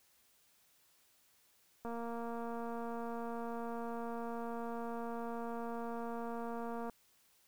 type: click train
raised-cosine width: 1 ms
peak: -30 dBFS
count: 1177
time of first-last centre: 1.85-6.897 s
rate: 233 Hz
effects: white hiss -70 dBFS RMS until 7.47 s